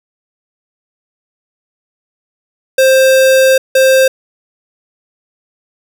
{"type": "tone pair in turn", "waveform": "square", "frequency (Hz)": [527, 527], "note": ["C5", "C5"], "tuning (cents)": [12, 12], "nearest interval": "unison", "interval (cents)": 0, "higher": "neither", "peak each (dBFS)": -6, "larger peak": "neither", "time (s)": [[2.78, 3.58], [3.75, 4.08]], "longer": "first", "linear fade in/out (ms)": 5, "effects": []}